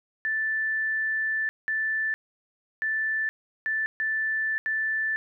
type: tone bursts at uneven times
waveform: sine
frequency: 1760 Hz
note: A6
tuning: in tune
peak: -24 dBFS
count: 6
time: 0.25-1.49 / 1.68-2.14 / 2.82-3.29 / 3.66-3.86 / 4-4.58 / 4.66-5.16 s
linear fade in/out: 0 ms
effects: none

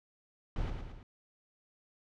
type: noise with echo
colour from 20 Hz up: brown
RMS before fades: -34 dBFS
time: 0.56-0.7 s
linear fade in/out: 2 ms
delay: 110 ms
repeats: 3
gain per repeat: -5 dB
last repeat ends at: 1.03 s
effects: low-pass 4000 Hz 12 dB/octave

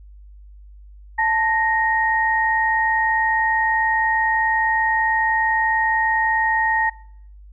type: tone pair together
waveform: sine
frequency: 881.6 / 1864.7 Hz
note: A5 / A#6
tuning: +3 / 0 cents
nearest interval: octave + minor second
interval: 1297 cents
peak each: -19 dBFS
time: 1.18-6.9 s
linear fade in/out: 10 ms
effects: noise-tail reverb RT60 0.6 s tail -21 dB re dry + added 50 Hz sine -40 dBFS peak until 7.52 s

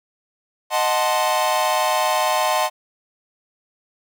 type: chord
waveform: 45% pulse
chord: D# diminished seventh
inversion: none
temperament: equal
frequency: 622.3 / 740 / 880 / 1046.5 Hz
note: D#5 / F#5 / A5 / C6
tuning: 0 / 0 / 0 / 0 cents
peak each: -23 dBFS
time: 0.7-2.7 s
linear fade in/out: 50 ms
effects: none

